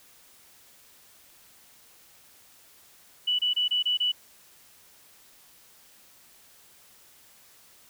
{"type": "tone bursts", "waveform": "sine", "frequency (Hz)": 2960, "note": "F#7", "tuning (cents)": 0, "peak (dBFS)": -22, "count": 6, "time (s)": [3.27, 4.12], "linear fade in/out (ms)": 10, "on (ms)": 120, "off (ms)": 26, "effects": ["white hiss -56 dBFS RMS until 7.89 s"]}